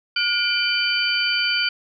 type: tone cluster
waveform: sine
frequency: 1438 / 2371 / 3045 / 4615 Hz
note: F#6 / D7 / F#7 / D8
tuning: -50 / +16 / +49 / -31 cents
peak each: -24 dBFS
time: 0.16-1.69 s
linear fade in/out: 5 ms
effects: none